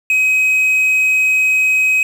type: tone with quantisation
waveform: triangle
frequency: 2532 Hz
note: D#7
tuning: 30 cents sharp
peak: -9 dBFS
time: 0.1-2.03 s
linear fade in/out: 2 ms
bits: 6
effects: none